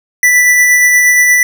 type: tone with tremolo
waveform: square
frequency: 1975.5 Hz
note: B6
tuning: in tune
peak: -5 dBFS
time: 0.23-1.43 s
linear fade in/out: 2 ms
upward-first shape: sine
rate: 8.5 Hz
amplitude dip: 25%
effects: none